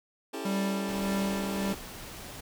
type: chord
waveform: sawtooth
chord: A dominant seventh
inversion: first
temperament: just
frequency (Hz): 275 / 330 / 396 / 440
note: C#4 / E4 / G4 / A4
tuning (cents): -14 / +2 / +18 / 0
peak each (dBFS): -36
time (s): 0.33-1.75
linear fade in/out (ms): 10
type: tone with tremolo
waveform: square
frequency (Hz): 196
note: G3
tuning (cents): 0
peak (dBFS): -28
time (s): 0.45-1.73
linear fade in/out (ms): 5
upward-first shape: sine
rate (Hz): 1.7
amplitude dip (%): 45
type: noise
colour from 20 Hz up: pink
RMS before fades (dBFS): -43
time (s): 0.88-2.41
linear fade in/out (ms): 10
effects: none